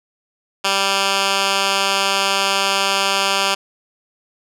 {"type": "tone with band-pass filter", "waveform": "10% pulse", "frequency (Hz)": 196, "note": "G3", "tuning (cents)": 0, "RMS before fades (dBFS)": -18, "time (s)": [0.64, 3.55], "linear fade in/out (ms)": 10, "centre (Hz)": 3500, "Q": 0.72, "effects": []}